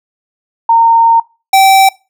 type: tone pair in turn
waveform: sine / square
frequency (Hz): 918 / 773.8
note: A#5 / G5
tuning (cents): -27 / -23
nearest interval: minor third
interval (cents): 296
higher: first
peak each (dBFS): -4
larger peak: neither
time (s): 0.69-1.2 / 1.53-1.89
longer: first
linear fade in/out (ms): 5
effects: noise-tail reverb RT60 0.3 s tail -23 dB re dry